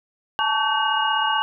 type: tone cluster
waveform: sine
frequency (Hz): 858 / 894 / 1132 / 1541 / 2865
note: A5 / A5 / C#6 / G6 / F7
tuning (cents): -44 / +27 / +36 / -30 / +44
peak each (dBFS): -25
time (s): 0.39-1.42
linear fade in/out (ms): 0
effects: none